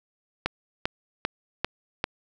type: click train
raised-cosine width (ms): 0.3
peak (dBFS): -8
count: 5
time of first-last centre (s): 0.46-2.041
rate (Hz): 2.53
effects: none